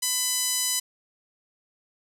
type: tone with band-pass filter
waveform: 5% pulse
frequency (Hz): 1000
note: B5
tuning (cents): +21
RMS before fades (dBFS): -26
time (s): 0.02-0.8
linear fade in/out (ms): 10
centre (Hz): 7700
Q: 0.59
effects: none